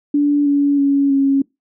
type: tone with pitch steps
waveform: sine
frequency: 289.7 / 284.6 / 279.5 / 274.5 Hz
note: D4 / C#4 / C#4 / C#4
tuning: -24 / +46 / +14 / -17 cents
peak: -11 dBFS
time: 0.14-1.42 s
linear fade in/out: 5 ms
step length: 320 ms
effects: noise-tail reverb RT60 0.2 s tail -24 dB re dry